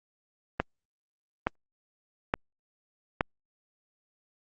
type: click train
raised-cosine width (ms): 0.5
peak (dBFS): -9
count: 4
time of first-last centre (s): 0.6-3.209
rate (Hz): 1.15
effects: Opus 24 kbps